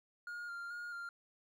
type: tone with vibrato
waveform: triangle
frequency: 1410 Hz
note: F6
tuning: 16 cents sharp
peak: -40 dBFS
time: 0.27-1.09 s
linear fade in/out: 2 ms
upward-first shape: square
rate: 2.3 Hz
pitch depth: 20 cents each way
effects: none